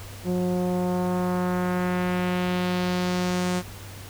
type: tone with low-pass filter sweep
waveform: sawtooth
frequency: 180 Hz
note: F#3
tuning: 47 cents flat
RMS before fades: -25 dBFS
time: 0.24-3.63 s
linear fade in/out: 50 ms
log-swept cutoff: 460 to 8700 Hz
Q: 1.3
effects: added 98 Hz sine -40 dBFS peak until 4.09 s + pink hiss -43 dBFS RMS until 4.09 s